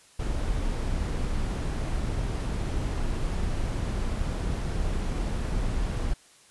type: noise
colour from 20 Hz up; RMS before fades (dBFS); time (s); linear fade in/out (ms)
brown; -28; 0.19-6.14; 10
effects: white hiss -56 dBFS RMS until 6.5 s + resampled to 24000 Hz